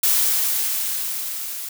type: noise with level ramp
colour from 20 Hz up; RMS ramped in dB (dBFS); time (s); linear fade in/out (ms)
blue; -17 to -31; 0.03-1.69; 5
effects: none

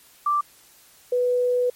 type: tone pair in turn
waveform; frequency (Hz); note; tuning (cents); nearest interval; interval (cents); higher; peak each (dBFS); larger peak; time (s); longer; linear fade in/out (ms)
sine; 1174.7 / 493.9; D6 / B4; 0 / 0; octave + minor third; 1500; first; -18; neither; 0.26-0.41 / 1.12-1.7; second; 5
effects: white hiss -53 dBFS RMS until 1.75 s + MP3 64 kbps

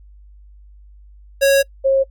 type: tone pair in turn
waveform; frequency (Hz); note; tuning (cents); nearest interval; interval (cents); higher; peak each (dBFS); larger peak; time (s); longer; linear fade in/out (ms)
square / sine; 551 / 539.3; C#5 / C#5; -11 / -48; unison; 37; first; -11 / -11; neither; 1.41-1.63 / 1.84-2.04; first; 20
effects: noise-tail reverb RT60 0.1 s tail -25 dB re dry + added 50 Hz sine -41 dBFS peak until 2.1 s

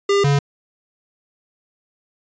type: tone pair in turn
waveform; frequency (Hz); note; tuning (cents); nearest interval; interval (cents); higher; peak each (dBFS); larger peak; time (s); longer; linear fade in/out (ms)
square; 400.8 / 141.7; G4 / C#3; +38 / +38; octave + tritone; 1800; first; -14; neither; 0.09-0.24 / 0.24-0.39; neither; 5
effects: resampled to 16000 Hz

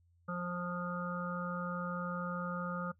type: harmonic tone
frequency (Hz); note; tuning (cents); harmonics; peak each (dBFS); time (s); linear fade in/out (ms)
176.7; F3; +21; 1 / 3 / 5 / 7 / 8; -38 / -43 / -51 / -41 / -45; 0.28-2.92; 10
effects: noise-tail reverb RT60 0.1 s tail -20 dB re dry + added 86 Hz sine -66 dBFS peak until 2.99 s

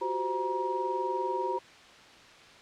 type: tone cluster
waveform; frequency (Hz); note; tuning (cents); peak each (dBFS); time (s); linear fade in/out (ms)
sine; 362.2 / 382.3 / 518 / 948; F#4 / G4 / C5 / A#5; -37 / -43 / -17 / +29; -37 / -34 / -36 / -31; 0.01-1.59; 10
effects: white hiss -52 dBFS RMS until 2.61 s + low-pass 4000 Hz 12 dB/octave

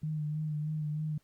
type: tone with vibrato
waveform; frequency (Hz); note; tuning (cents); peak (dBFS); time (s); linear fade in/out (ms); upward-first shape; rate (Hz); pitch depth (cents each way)
sine; 152.6; D#3; -33; -31; 0.03-1.18; 5; sine; 3.2; 30
effects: pink hiss -72 dBFS RMS until 1.23 s + Opus 48 kbps

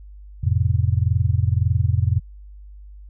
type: chord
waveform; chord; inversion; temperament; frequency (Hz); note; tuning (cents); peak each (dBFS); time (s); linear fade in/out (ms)
sine; F major; none; just; 87.31 / 109.13 / 130.96; F2 / A2 / C3; 0 / -14 / +2; -19 / -20 / -23; 0.43-2.2; 10
effects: added 50 Hz sine -38 dBFS peak until 3.09 s

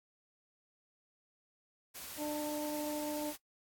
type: noise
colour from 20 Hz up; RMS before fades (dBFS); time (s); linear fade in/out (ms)
white; -46; 1.94-3.37; 20
type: harmonic tone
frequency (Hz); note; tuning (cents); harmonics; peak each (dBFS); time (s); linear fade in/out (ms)
298.6; D4; +29; 1 / 2 / 3; -37 / -40 / -44; 2.17-3.34; 50
effects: noise-tail reverb RT60 0.1 s tail -19 dB re dry + AAC 64 kbps

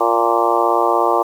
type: harmonic tone with a mistuned harmonic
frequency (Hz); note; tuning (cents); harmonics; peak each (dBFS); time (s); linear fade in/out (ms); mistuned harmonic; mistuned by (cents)
116.54; A#2; 0; 3 / 4 / 5 / 6 / 7 / 8 / 9 / 10; -21 / -21 / -21 / -21 / -21 / -21 / -21 / -21; 0-1.23; 10; 8; -30
effects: 7-bit

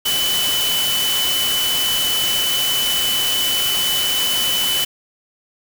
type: tone in noise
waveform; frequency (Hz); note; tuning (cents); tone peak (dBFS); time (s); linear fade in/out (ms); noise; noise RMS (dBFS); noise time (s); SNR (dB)
sine; 2998; F#7; +22; -18; 0.05-4.85; 10; white; -22; 0.05-4.85; +1
effects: none

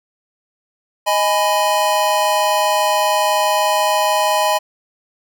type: chord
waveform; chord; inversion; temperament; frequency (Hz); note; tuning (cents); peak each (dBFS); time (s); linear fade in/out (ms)
square; G# minor; second; just; 623 / 830.6 / 996.7; D#5 / G#5 / B5; +2 / 0 / +16; -19; 1.06-4.59; 20
effects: none

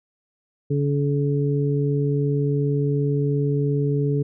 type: harmonic tone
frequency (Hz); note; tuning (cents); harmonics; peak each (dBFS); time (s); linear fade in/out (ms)
142.8; D3; -48; 1 / 2 / 3; -20 / -27 / -25; 0.7-4.23; 10
effects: none

